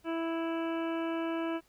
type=harmonic tone; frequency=329.6 Hz; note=E4; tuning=in tune; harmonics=1 / 2 / 3 / 4 / 5 / 7 / 8 / 9; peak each=-32 / -38 / -42 / -44 / -46 / -49 / -50 / -51 dBFS; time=0.04-1.61 s; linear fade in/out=50 ms; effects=pink hiss -67 dBFS RMS until 1.68 s

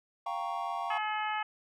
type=chord; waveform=triangle; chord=G half-diminished seventh; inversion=third; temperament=equal; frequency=698.5 / 784 / 932.3 / 1108.7 Hz; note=F5 / G5 / Bb5 / Db6; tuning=0 / 0 / 0 / 0 cents; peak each=-36 / -36 / -37 / -36 dBFS; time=0.26-0.98 s; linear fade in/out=5 ms
type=harmonic tone; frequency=427.2 Hz; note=G#4; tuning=49 cents sharp; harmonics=2 / 3 / 4 / 5 / 6 / 7; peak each=-33 / -37 / -39 / -41 / -43 / -44 dBFS; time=0.9-1.43 s; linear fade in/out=5 ms
effects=none

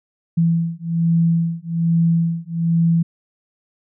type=beating tone pair; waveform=sine; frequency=166.3 / 167.5 Hz; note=E3 / E3; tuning=+16 / +28 cents; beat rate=1.2 Hz; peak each=-18 dBFS; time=0.37-3.03 s; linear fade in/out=10 ms; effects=none

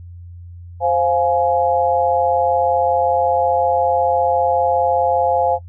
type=chord; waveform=sine; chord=F minor; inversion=second; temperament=just; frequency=523.8 / 698.5 / 838.1 Hz; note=C5 / F5 / Ab5; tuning=+2 / 0 / +16 cents; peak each=-18 dBFS; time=0.8-5.59 s; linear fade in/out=50 ms; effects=noise-tail reverb RT60 0.1 s tail -17 dB re dry + added 87 Hz sine -33 dBFS peak until 5.68 s

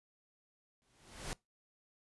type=noise with exponential growth; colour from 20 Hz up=pink; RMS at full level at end=-39 dBFS; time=0.82-1.33 s; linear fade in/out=0 ms; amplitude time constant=110 ms; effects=noise-tail reverb RT60 0.2 s tail -23 dB re dry + resampled to 24000 Hz

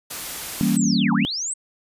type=noise; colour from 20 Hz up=white; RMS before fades=-31 dBFS; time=0.1-0.77 s; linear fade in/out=10 ms
type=chord; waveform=sine; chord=E diminished seventh; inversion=none; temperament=equal; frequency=164.81 / 196 / 233.1 / 277.2 Hz; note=E3 / G3 / Bb3 / Db4; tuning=0 / 0 / 0 / 0 cents; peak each=-25 / -21 / -21 / -24 dBFS; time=0.61-1.25 s; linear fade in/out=0 ms
type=linear two-way sweep; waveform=sine; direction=down then up; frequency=8372 to 784 to 8372 Hz; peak=-24 dBFS; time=0.76-1.54 s; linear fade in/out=10 ms; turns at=1.13 s
effects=resampled to 32000 Hz

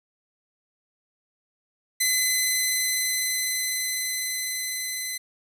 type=tone with level ramp; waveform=10% pulse; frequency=2028 Hz; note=B6; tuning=45 cents sharp; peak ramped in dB=-11 to -20 dBFS; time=2-5.18 s; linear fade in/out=10 ms; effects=none

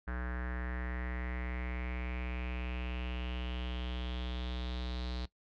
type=tone with low-pass filter sweep; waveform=square; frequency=61.74 Hz; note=B1; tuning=in tune; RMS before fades=-38 dBFS; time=0.07-5.26 s; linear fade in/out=10 ms; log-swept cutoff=1600 to 4100 Hz; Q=5.5; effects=noise-tail reverb RT60 0.1 s tail -19 dB re dry

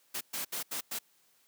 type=noise bursts at uneven times; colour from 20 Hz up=white; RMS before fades=-36 dBFS; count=5; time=0.14-0.21 / 0.33-0.45 / 0.52-0.63 / 0.71-0.81 / 0.91-0.99 s; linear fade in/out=10 ms; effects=white hiss -68 dBFS RMS until 1.47 s + high-pass 150 Hz 12 dB/octave

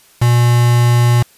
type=tone with quantisation; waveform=triangle; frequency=120 Hz; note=B2; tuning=49 cents flat; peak=-6 dBFS; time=0.21-1.23 s; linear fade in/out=10 ms; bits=3; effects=white hiss -48 dBFS RMS until 1.37 s + resampled to 32000 Hz

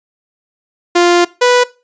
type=tone pair in turn; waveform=sawtooth; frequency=349.2 / 492.6 Hz; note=F4 / B4; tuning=0 / -5 cents; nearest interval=tritone; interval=595 cents; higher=second; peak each=-3 dBFS; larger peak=neither; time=0.95-1.25 / 1.41-1.64 s; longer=first; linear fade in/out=10 ms; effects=noise-tail reverb RT60 0.3 s tail -20 dB re dry + resampled to 16000 Hz

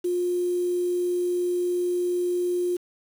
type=tone with quantisation; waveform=sine; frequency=355.3 Hz; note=F4; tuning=30 cents sharp; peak=-22 dBFS; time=0.04-2.77 s; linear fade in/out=10 ms; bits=7; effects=none

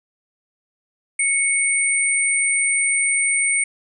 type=tone pair together; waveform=sine; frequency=2217 / 8868 Hz; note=C#7 / C#9; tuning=0 / 0 cents; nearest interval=2 octaves; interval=2400 cents; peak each=-19 dBFS; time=1.19-3.64 s; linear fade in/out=5 ms; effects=none

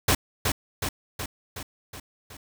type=noise with echo; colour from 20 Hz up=pink; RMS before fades=-20 dBFS; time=0.08-0.15 s; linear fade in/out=5 ms; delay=370 ms; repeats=6; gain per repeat=-4 dB; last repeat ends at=2.37 s; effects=none

